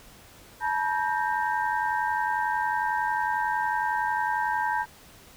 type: tone cluster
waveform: sine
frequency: 866 / 957 / 1574 / 1842 Hz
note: A5 / A#5 / G6 / A#6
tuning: -28 / +45 / +7 / -21 cents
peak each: -28 / -28 / -30 / -36 dBFS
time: 0.6-4.86 s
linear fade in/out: 50 ms
effects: pink hiss -51 dBFS RMS until 5.36 s